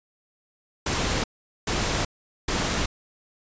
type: noise bursts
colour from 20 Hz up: pink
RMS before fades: -25 dBFS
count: 3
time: 0.86-2.86 s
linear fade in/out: 5 ms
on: 380 ms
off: 430 ms
effects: resampled to 16000 Hz